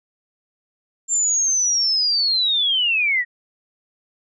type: linear sweep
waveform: sine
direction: down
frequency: 7350 to 1864.7 Hz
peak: -16 dBFS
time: 1.08-3.25 s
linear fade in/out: 50 ms
effects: none